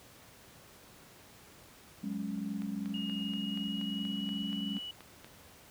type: chord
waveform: sine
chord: F# suspended second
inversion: none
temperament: equal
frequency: 185 / 207.7 / 277.2 Hz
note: F#3 / G#3 / C#4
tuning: 0 / 0 / 0 cents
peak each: -40 / -36 / -41 dBFS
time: 2.03-4.79 s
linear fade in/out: 10 ms
type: click train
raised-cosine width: 0.3 ms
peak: -33 dBFS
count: 12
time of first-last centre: 2.62-5.245 s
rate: 4.19 Hz
type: tone with pitch glide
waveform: sine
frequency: 2862 to 2946 Hz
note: F7 to F#7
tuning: +42 to -8 cents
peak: -39 dBFS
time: 2.94-4.91 s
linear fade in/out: 2 ms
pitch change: +50 cents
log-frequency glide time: 3.2-4.67 s
effects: pink hiss -56 dBFS RMS until 5.7 s + high-pass 60 Hz 12 dB/octave